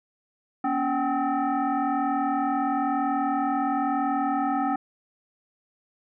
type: tone with frequency modulation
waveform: sine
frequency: 240 Hz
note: B3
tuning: 49 cents flat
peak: -22 dBFS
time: 0.64-4.76 s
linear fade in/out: 5 ms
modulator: 521 Hz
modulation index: 1.9
effects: none